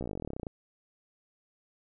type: slowing click train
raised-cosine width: 2 ms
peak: -23 dBFS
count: 20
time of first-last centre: 0.01-0.468 s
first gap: 15 ms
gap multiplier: 1.05
effects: none